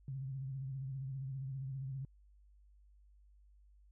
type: tone with vibrato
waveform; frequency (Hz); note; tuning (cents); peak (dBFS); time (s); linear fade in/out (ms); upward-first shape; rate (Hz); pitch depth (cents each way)
sine; 134; C3; +42; -39; 0.08-2.05; 2; sine; 15; 64
effects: added 50 Hz sine -61 dBFS peak until 3.91 s